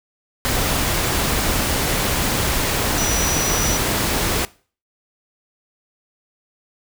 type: tone in noise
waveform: sine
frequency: 5880 Hz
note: F#8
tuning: 12 cents flat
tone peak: -23 dBFS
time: 2.98-3.77 s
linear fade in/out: 0 ms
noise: pink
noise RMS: -20 dBFS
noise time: 0.45-4.45 s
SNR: -6 dB
effects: noise-tail reverb RT60 0.4 s tail -21 dB re dry